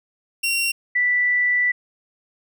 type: tone pair in turn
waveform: sawtooth / sine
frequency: 2746 / 1971.7 Hz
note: F7 / B6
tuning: -30 / -3 cents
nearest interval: tritone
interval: 573 cents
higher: first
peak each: -16 dBFS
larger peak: neither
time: 0.43-0.72 / 0.95-1.72 s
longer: second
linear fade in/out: 10 ms
effects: none